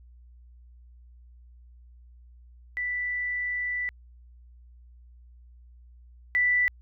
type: tone pair in turn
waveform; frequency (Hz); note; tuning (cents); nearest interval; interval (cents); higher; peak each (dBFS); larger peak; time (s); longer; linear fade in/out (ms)
sine; 1975.5 / 1975.5; B6 / B6; 0 / 0; unison; 0; neither; -27 / -20; second; 2.77-3.89 / 6.35-6.68; first; 0
effects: added 60 Hz sine -49 dBFS peak until 6.81 s